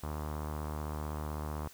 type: tone with low-pass filter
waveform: sawtooth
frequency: 75.8 Hz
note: D#2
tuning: 45 cents flat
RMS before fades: -38 dBFS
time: 0.03-1.68 s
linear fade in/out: 5 ms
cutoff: 1100 Hz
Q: 2.6
effects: white hiss -56 dBFS RMS until 1.73 s